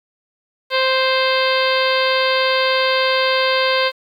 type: harmonic tone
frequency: 523.3 Hz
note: C5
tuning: in tune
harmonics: 1 / 2 / 3 / 4 / 5 / 6 / 7 / 8 / 9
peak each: -18 / -21 / -23 / -24 / -25 / -26 / -26 / -27 / -28 dBFS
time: 0.7-3.92 s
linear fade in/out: 50 ms
effects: 8-bit